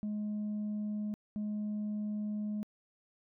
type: tone bursts at uneven times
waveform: sine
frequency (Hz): 210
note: G#3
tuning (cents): +19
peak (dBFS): -31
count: 2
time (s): 0.03-1.14 / 1.36-2.63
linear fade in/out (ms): 0
effects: tanh soft clip ceiling -32 dBFS

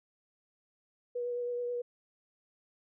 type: tone with vibrato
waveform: sine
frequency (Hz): 485.3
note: B4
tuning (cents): -30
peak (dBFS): -32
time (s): 1.15-1.82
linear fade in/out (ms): 10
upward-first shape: triangle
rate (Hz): 9.3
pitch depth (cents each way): 18
effects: none

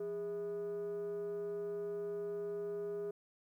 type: tone with frequency modulation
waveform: sine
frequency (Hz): 410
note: G#4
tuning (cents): -22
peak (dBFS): -35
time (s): 0-3.11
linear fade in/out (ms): 5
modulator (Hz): 237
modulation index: 0.35
effects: tanh soft clip ceiling -36 dBFS + 12-bit

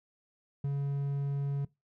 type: tone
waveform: triangle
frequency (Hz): 140.5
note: C#3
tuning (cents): +24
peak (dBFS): -27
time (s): 0.64-1.65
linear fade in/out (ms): 5
effects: noise-tail reverb RT60 0.2 s tail -21 dB re dry

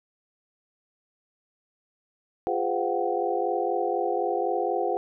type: tone cluster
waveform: sine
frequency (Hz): 351.7 / 412.7 / 510 / 718 / 762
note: F4 / G#4 / C5 / F5 / G5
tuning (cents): +12 / -11 / -44 / +48 / -49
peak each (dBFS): -30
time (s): 2.47-4.97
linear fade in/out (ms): 0
effects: none

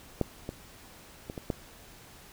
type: clicks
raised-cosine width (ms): 2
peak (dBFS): -12 / -21 / -23 / -23 / -15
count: 5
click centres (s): 0.213 / 0.491 / 1.299 / 1.378 / 1.502
effects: pink hiss -52 dBFS RMS until 2.32 s

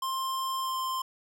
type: tone with pitch glide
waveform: square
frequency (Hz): 1054 to 1045.5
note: C6 to C6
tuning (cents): +12 to -2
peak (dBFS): -30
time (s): 0.02-1.02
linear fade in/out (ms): 5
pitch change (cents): -14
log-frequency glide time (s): 0.61-0.77
effects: none

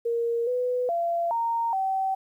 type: tone with pitch steps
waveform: sine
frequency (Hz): 467.2 / 497.3 / 683 / 925 / 768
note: A#4 / B4 / F5 / A#5 / G5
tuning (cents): +4 / +12 / -39 / -14 / -36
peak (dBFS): -23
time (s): 0.05-2.15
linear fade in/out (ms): 10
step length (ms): 420
effects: 10-bit

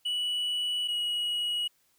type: tone pair in turn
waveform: triangle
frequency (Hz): 2947 / 2908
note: F#7 / F#7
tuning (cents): -8 / -31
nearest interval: unison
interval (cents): 23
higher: first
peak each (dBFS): -26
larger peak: neither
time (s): 0.05-0.88 / 0.88-1.68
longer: first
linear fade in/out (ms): 10
effects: white hiss -69 dBFS RMS until 1.98 s

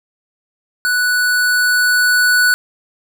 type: tone with level ramp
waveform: square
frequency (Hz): 1480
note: F#6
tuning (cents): 0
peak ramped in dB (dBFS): -14 to -10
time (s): 0.85-2.54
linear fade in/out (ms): 0
effects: none

